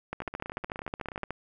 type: two click trains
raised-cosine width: 0.5 ms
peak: -23 / -18 dBFS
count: 18 / 17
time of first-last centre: 0.22-1.238 / 0.13-1.306 s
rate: 16.7 / 13.6 Hz
effects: none